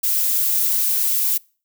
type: noise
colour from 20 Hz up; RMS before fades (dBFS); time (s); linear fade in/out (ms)
violet; -19; 0.03-1.38; 10
effects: noise-tail reverb RT60 0.4 s tail -26 dB re dry